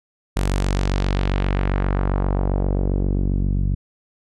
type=tone with low-pass filter sweep; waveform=sawtooth; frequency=47.51 Hz; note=F#1; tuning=47 cents sharp; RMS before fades=-20 dBFS; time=0.36-3.75 s; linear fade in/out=10 ms; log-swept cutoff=11000 to 160 Hz; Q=1.2; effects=none